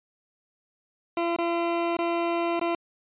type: tone with dropouts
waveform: 20% pulse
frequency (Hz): 340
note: F4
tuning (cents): -46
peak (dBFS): -19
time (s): 1.17-2.75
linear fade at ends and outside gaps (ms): 2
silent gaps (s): 1.363-1.386 / 1.968-1.988 / 2.595-2.613
effects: resampled to 8000 Hz